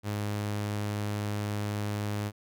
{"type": "tone", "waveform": "sawtooth", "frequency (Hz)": 103.83, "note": "G#2", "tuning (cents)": 0, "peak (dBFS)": -26, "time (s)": [0.03, 2.32], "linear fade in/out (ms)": 50, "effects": []}